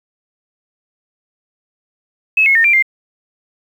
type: tone with pitch steps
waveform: sine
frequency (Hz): 2585 / 2174 / 1828 / 2366 / 2101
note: E7 / C#7 / A#6 / D7 / C7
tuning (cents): -34 / -34 / -34 / +12 / +7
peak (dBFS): -8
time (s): 2.37-2.825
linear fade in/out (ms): 5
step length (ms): 91
effects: 7-bit

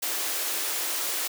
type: high-pass noise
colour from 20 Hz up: white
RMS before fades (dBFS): -29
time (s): 0.02-1.28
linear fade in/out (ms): 10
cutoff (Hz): 280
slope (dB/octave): 96
effects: none

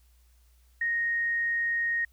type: tone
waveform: sine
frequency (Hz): 1864.7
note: A#6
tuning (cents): 0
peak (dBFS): -25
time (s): 0.81-2.05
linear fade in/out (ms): 5
effects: added 60 Hz sine -58 dBFS peak until 2.12 s + white hiss -69 dBFS RMS until 2.12 s

